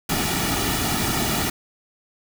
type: noise with comb filter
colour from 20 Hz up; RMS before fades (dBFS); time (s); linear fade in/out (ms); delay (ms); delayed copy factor
pink; -23; 0.09-1.5; 5; 1.9; -0.65
effects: none